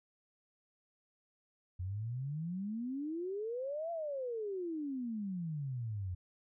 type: exponential two-way sweep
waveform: sine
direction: up then down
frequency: 87.31 to 688 to 87.31 Hz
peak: -36 dBFS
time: 1.79-6.15 s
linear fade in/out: 10 ms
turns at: 3.91 s
effects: none